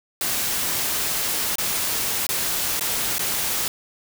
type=noise with dropouts; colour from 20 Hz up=white; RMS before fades=-24 dBFS; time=0.21-3.68 s; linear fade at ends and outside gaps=1 ms; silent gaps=1.556-1.583 / 2.267-2.29 / 2.796-2.809 / 3.183-3.193 s; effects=none